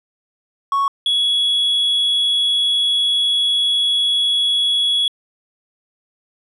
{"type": "tone pair in turn", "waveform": "triangle", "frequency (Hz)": [1108.7, 3362], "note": ["C#6", "G#7"], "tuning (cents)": [0, 20], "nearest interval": "octave + perfect fifth", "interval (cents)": 1920, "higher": "second", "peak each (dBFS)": -12, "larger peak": "neither", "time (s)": [[0.72, 0.88], [1.06, 5.08]], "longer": "second", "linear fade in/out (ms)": 2, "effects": ["tanh soft clip ceiling -8 dBFS", "resampled to 32000 Hz"]}